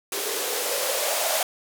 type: noise with band-pass filter sweep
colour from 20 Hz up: violet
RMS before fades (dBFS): -26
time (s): 0.12-1.43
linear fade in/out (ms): 2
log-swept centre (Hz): 390 to 660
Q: 6.1
effects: none